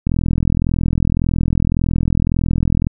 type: click train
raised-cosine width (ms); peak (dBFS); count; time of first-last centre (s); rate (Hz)
5; -4; 118; 0.07-2.869; 41.8
effects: none